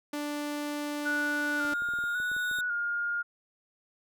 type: tone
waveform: sawtooth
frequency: 293.7 Hz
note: D4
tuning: in tune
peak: -28 dBFS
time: 0.13-1.74 s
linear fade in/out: 5 ms
type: tone with exponential growth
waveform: sawtooth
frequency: 3704 Hz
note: A#7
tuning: 12 cents flat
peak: -34 dBFS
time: 0.21-2.61 s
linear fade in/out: 5 ms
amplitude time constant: 520 ms
type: tone with vibrato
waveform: sine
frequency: 1443 Hz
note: F#6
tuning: 44 cents flat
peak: -28 dBFS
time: 1.05-3.23 s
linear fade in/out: 20 ms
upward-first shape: square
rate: 0.91 Hz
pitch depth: 32 cents each way
type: clicks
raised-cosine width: 2 ms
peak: -36 dBFS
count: 12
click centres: 1.651 / 1.725 / 1.821 / 1.888 / 1.937 / 1.988 / 2.039 / 2.201 / 2.316 / 2.365 / 2.513 / 2.587 s
effects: none